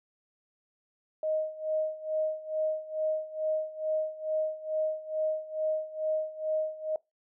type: tone with tremolo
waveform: sine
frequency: 624 Hz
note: D#5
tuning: 5 cents sharp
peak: -25 dBFS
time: 1.23-6.96 s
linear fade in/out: 2 ms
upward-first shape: sine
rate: 2.3 Hz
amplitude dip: 85%
effects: noise-tail reverb RT60 0.2 s tail -23 dB re dry